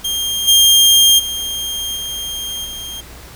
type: tone with level steps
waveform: sawtooth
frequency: 3206 Hz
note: G7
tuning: 38 cents sharp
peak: -14 / -4 / -17 / -19 / -23 dBFS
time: 0.04-3.01 s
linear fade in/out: 10 ms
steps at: 0.47 / 1.18 / 1.95 / 2.64 s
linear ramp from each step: 20 ms
effects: added 60 Hz sine -38 dBFS peak until 3.35 s + pink hiss -38 dBFS RMS until 3.35 s